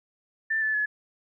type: tone with pitch steps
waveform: sine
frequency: 1776 / 1743 / 1705 Hz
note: A6 / A6 / G#6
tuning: +16 / -17 / +45 cents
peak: -23 dBFS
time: 0.5-0.86 s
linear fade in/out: 10 ms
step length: 120 ms
effects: none